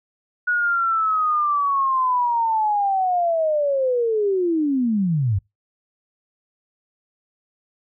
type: linear sweep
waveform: sine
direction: down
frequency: 1464 to 89.7 Hz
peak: -17 dBFS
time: 0.47-5.39 s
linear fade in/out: 10 ms
effects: noise-tail reverb RT60 0.2 s tail -25 dB re dry